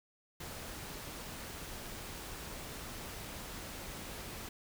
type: noise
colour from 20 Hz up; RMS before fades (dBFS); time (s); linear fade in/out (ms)
pink; -45; 0.4-4.49; 5
effects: none